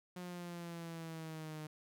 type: exponential sweep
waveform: sawtooth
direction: down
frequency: 180 to 153.1 Hz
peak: -40 dBFS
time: 0.16-1.67 s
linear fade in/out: 5 ms
effects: none